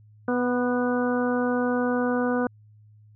harmonic tone with a mistuned harmonic, 246.9 Hz, B3, in tune, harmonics 1 / 2 / 3 / 4 / 5 / 6, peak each -24 / -26 / -33 / -35 / -35 / -33 dBFS, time 0.28-2.47 s, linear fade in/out 2 ms, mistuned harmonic 5, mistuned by -21 cents, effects added 106 Hz sine -50 dBFS peak until 3.15 s

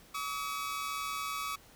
sawtooth tone pair together, 1137.9 / 1279 Hz, C#6 / D#6, +45 / +47 cents, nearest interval major second, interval 202 cents, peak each -33 / -35 dBFS, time 0.14-1.56 s, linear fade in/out 10 ms, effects pink hiss -58 dBFS RMS until 1.75 s

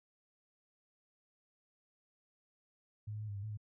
sine tone with pitch steps, 105.9 / 106.5 / 107.3 / 101.6 / 99.2 / 108.2 / 105 Hz, G#2 / G#2 / A2 / G#2 / G2 / A2 / G#2, +34 / +44 / -43 / -38 / +21 / -29 / +19 cents, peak -39 dBFS, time 3.07-3.574 s, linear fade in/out 10 ms, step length 72 ms, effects none

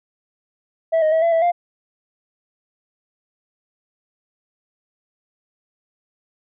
sine tone with pitch steps, 653 / 623 / 645 / 673 / 657 / 699 Hz, E5 / D#5 / E5 / E5 / E5 / F5, -17 / +2 / -38 / +36 / -6 / +1 cents, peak -11 dBFS, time 0.92-1.52 s, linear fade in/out 20 ms, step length 100 ms, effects tanh soft clip ceiling -13 dBFS

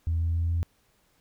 sine tone with pitch steps, 82.5 / 83.17 / 83.85 / 84.53 Hz, E2 / E2 / E2 / E2, +2 / +16 / +30 / +44 cents, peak -22 dBFS, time 0.07-0.63 s, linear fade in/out 0 ms, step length 140 ms, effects tanh soft clip ceiling -20 dBFS + pink hiss -67 dBFS RMS until 1.2 s

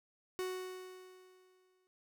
45% pulse tone with exponential decay, 370 Hz, F#4, in tune, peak -35 dBFS, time 0.39-1.87 s, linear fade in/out 0 ms, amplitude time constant 320 ms, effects none

